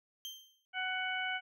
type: tone with exponential decay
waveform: 35% pulse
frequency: 3143 Hz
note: G7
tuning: 4 cents sharp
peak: -37 dBFS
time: 0.25-0.65 s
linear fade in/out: 0 ms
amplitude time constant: 86 ms
type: harmonic tone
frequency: 745 Hz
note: F#5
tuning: 12 cents sharp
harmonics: 1 / 2 / 3 / 4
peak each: -40 / -37 / -39 / -41 dBFS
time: 0.73-1.41 s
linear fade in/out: 50 ms
effects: none